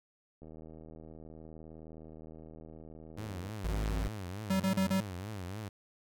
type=click train; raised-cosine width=2 ms; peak=-37 dBFS; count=245; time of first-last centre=0.42-3.493 s; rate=79.4 Hz
type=tone with vibrato; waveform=sawtooth; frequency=98 Hz; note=G2; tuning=in tune; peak=-35 dBFS; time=3.17-5.69 s; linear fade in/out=10 ms; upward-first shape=triangle; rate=3.4 Hz; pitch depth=230 cents each way
type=tone; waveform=square; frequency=52.5 Hz; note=G#1; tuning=19 cents sharp; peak=-32 dBFS; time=3.64-4.08 s; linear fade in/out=5 ms
type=tone bursts; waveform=square; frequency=190.7 Hz; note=G3; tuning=47 cents flat; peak=-28 dBFS; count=4; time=4.5-5.005 s; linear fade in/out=5 ms; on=100 ms; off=35 ms
effects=none